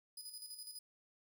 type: tone with tremolo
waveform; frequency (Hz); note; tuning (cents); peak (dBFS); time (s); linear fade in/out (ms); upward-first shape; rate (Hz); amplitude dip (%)
20% pulse; 4978; D#8; 0; -40; 0.17-0.79; 5; square; 12; 55
effects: none